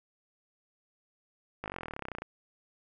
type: slowing click train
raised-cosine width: 0.5 ms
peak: -22 dBFS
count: 23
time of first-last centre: 1.64-2.22 s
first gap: 19 ms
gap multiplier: 1.03
effects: none